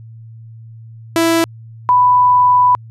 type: tone pair in turn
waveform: sawtooth / sine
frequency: 331 / 991.9 Hz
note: E4 / B5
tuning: +7 / +7 cents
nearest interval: octave + perfect fifth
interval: 1900 cents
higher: second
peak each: -7 dBFS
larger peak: neither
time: 1.16-1.44 / 1.89-2.75 s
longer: second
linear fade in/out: 0 ms
effects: added 113 Hz sine -33 dBFS peak until 2.9 s + resampled to 32000 Hz